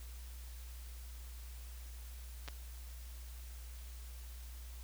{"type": "clicks", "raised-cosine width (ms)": 0.2, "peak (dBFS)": [-28, -26], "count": 2, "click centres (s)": [2.478, 2.485], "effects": ["added 60 Hz sine -46 dBFS peak until 4.83 s", "white hiss -58 dBFS RMS until 4.83 s"]}